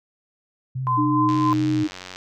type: tone with vibrato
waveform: sine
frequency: 126.7 Hz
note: B2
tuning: 45 cents sharp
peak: -24 dBFS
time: 0.75-1.84 s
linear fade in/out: 10 ms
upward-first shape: triangle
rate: 3.5 Hz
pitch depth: 72 cents each way
type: tone with tremolo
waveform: sine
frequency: 1029 Hz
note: C6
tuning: 29 cents flat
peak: -18 dBFS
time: 0.87-1.53 s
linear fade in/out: 0 ms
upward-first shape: sine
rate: 3.5 Hz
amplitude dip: 50%
type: tone with pitch glide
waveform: sine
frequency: 300 to 307.7 Hz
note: D4 to D#4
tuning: +37 to -19 cents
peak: -19 dBFS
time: 0.97-1.88 s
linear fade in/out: 20 ms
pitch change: +44 cents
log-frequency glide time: 1.13-1.25 s
type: click train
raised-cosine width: 0.2 ms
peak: -18 dBFS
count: 81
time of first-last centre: 1.29-2.16 s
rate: 92 Hz
effects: none